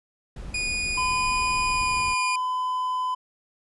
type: noise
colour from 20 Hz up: brown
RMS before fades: -36 dBFS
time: 0.36-2.14 s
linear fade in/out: 5 ms
type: tone with pitch glide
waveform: sawtooth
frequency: 2460 to 2430 Hz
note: D#7 to D#7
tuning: -20 to -42 cents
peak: -22 dBFS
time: 0.54-2.36 s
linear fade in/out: 5 ms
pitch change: -22 cents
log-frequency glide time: 1.66-2.12 s
type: tone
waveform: triangle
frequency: 1011 Hz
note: B5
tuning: 40 cents sharp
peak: -22 dBFS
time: 0.97-3.15 s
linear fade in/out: 10 ms
effects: resampled to 24000 Hz